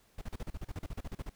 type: noise bursts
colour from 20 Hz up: brown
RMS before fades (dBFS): -38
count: 16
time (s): 0.18-1.295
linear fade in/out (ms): 5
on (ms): 35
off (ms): 37
effects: pink hiss -67 dBFS RMS until 1.35 s